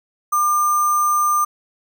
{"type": "tone with sample-and-hold", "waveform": "sine", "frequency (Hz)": 1200, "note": "D6", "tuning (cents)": 37, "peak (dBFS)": -14, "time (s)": [0.32, 1.45], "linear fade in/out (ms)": 10, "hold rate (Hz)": 7350, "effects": []}